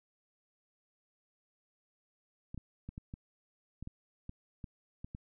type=clicks; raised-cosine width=5 ms; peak=-30 dBFS; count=11; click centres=2.545 / 2.577 / 2.89 / 2.979 / 3.139 / 3.826 / 3.874 / 4.294 / 4.642 / 5.045 / 5.149 s; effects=none